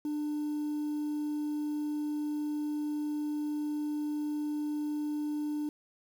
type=tone; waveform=sine; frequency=298.2 Hz; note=D4; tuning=27 cents sharp; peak=-28 dBFS; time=0.05-5.69 s; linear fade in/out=2 ms; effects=tanh soft clip ceiling -30 dBFS + 9-bit